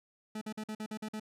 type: tone bursts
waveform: 40% pulse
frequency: 215.6 Hz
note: A3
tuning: 35 cents flat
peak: -36 dBFS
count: 8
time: 0.35-1.198 s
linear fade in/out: 5 ms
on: 64 ms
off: 48 ms
effects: low-pass 12000 Hz 12 dB/octave